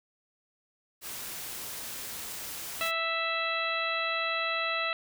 white noise, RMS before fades -39 dBFS, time 1.01-2.92 s, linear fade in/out 50 ms
harmonic tone, 659.3 Hz, E5, in tune, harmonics 1 / 2 / 3 / 4 / 5 / 6, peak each -36 / -33 / -35 / -33 / -40 / -37 dBFS, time 2.81-4.93 s, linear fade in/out 0 ms
effects none

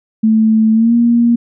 sine tone with pitch glide, 220 to 235.8 Hz, A3 to A#3, 0 to +20 cents, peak -7 dBFS, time 0.23-1.36 s, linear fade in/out 10 ms, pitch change +120 cents, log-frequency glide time 0.73-0.94 s, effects none

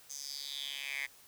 10% pulse tone with high-pass filter sweep, 139.8 Hz, C#3, 15 cents sharp, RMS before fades -41 dBFS, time 0.09-1.07 s, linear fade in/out 20 ms, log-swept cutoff 6400 to 2000 Hz, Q 5.1, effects white hiss -59 dBFS RMS until 1.27 s

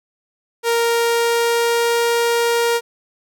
sawtooth tone with pitch glide, 466.2 to 469.2 Hz, A#4 to A#4, 0 to +11 cents, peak -11 dBFS, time 0.63-2.81 s, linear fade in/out 50 ms, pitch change +11 cents, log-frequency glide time 0.8-2.05 s, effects none

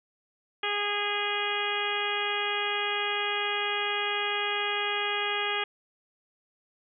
harmonic tone, 411.3 Hz, G#4, 17 cents flat, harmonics 1 / 2 / 3 / 4 / 5 / 6 / 7 / 8, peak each -35 / -35 / -35 / -35 / -35 / -35 / -35 / -35 dBFS, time 0.63-5.64 s, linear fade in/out 5 ms, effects none

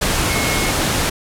sine tone in noise, 2174 Hz, C#7, 34 cents flat, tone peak -24 dBFS, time 0.29-0.71 s, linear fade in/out 10 ms, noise pink, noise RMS -18 dBFS, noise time 0.01-1.1 s, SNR -9 dB, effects low-pass 12000 Hz 12 dB/octave

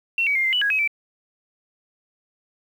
sine tone with pitch steps, 2717 / 2268 / 2117 / 2082 / 2961 / 1653 / 2550 / 2327 Hz, F7 / C#7 / C7 / C7 / F#7 / G#6 / D#7 / D7, -48 / +39 / +20 / -9 / +1 / -9 / +42 / -17 cents, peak -18 dBFS, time 0.18-0.876 s, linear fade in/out 2 ms, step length 87 ms, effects 8-bit

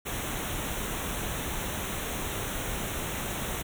pink band-stop noise, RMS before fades -33 dBFS, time 0.05-3.63 s, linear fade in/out 20 ms, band 4000 to 5700 Hz, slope 96 dB/octave, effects none

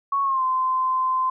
sine tone with pitch glide, 1108.7 to 1034.5 Hz, C#6 to C6, 0 to -20 cents, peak -19 dBFS, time 0.12-1.3 s, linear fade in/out 5 ms, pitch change -120 cents, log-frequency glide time 0.23-0.43 s, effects none

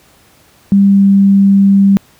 sine tone with pitch glide, 198.3 to 197.16 Hz, G3 to G3, +20 to +10 cents, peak -4 dBFS, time 0.72-1.97 s, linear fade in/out 0 ms, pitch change -10 cents, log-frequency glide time 0.85-1.03 s, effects pink hiss -47 dBFS RMS until 2.19 s + high-pass 60 Hz 12 dB/octave

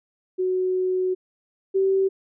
sine tone pair in turn, 370 / 385.4 Hz, F#4 / G4, 0 / -29 cents, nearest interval minor second, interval 71 cents, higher second, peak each -20 / -17 dBFS, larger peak second, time 0.38-1.15 / 1.74-2.09 s, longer first, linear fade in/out 20 ms, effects none

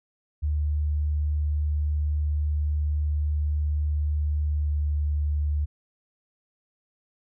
sine tone with pitch glide, 74.7 to 74.06 Hz, D2 to D2, +30 to +15 cents, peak -22 dBFS, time 0.42-5.66 s, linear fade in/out 20 ms, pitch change -15 cents, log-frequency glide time 4.56-4.7 s, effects none

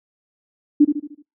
sine tone with echo, 293.7 Hz, D4, in tune, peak -7 dBFS, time 0.8-0.85 s, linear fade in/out 10 ms, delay 75 ms, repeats 5, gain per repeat -7 dB, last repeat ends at 1.225 s, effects noise-tail reverb RT60 0.2 s tail -25 dB re dry

